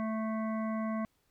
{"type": "harmonic tone", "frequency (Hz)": 220, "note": "A3", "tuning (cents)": 0, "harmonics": [1, 3, 5, 7, 9, 10], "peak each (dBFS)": [-32, -39, -41, -52, -49, -59], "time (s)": [0, 1.05], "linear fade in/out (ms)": 0, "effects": ["pink hiss -74 dBFS RMS until 1.3 s"]}